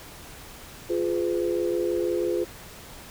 sine chord, F diminished, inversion none, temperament equal with one note detuned, 349.2 / 415.3 / 505.7 Hz, F4 / Ab4 / Cb5, 0 / 0 / +41 cents, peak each -25 / -29 / -29 dBFS, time 0.89-2.45 s, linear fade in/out 20 ms, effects pink hiss -44 dBFS RMS until 3.1 s

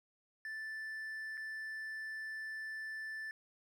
triangle tone with dropouts, 1760 Hz, A6, in tune, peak -39 dBFS, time 0.45-3.31 s, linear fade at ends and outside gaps 1 ms, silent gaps 1.372-1.376 s, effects none

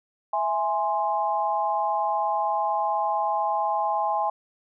sine chord, E augmented, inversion none, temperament equal, 659.3 / 830.6 / 1046.5 Hz, E5 / G#5 / B#5, 0 / 0 / 0 cents, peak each -29 / -24 / -28 dBFS, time 0.33-4.3 s, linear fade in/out 5 ms, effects none

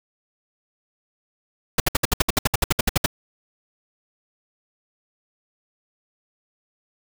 pink noise bursts, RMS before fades -17 dBFS, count 16, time 1.78-3.061 s, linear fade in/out 5 ms, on 21 ms, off 63 ms, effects none

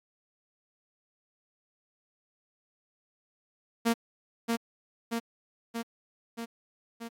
sawtooth tone with echo, 231.4 Hz, A#3, 13 cents flat, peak -19 dBFS, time 3.85-3.94 s, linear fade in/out 20 ms, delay 630 ms, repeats 5, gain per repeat -3 dB, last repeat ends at 7.09 s, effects AAC 48 kbps

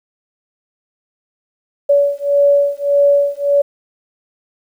sine beating tone pair, 568 / 569.7 Hz, C#5 / C#5, +42 / +47 cents, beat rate 1.7 Hz, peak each -13 dBFS, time 1.89-3.62 s, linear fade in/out 10 ms, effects 8-bit

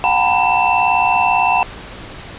sine tone cluster, 727 / 785 / 910 / 991 / 2672 Hz, F#5 / G5 / A#5 / B5 / E7, -31 / +2 / -42 / +6 / +23 cents, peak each -18 dBFS, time 0.04-1.63 s, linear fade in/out 0 ms, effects pink hiss -33 dBFS RMS until 2.38 s + resampled to 8000 Hz

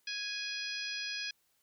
harmonic tone, 830.6 Hz, G#5, in tune, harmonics 2 / 3 / 4 / 5 / 6 / 7, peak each -43 / -41 / -44 / -45 / -41 / -50 dBFS, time 0.07-1.31 s, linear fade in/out 5 ms, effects white hiss -74 dBFS RMS until 1.62 s

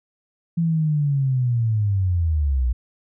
sine linear sweep, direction down, 169.7 to 58 Hz, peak -17 dBFS, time 0.57-2.73 s, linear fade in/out 10 ms, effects none

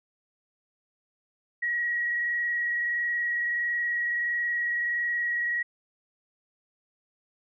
sine tone with frequency modulation, 1908 Hz, A#6, 40 cents sharp, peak -25 dBFS, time 1.62-5.63 s, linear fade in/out 10 ms, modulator 21.5 Hz, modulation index 0.95, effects none

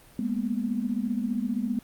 sine tone cluster, 205.3 / 233.6 / 248.7 Hz, G#3 / A#3 / B3, -20 / +4 / +12 cents, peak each -30 dBFS, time 0.19-1.79 s, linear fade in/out 2 ms, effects pink hiss -54 dBFS RMS until 1.83 s + Opus 32 kbps

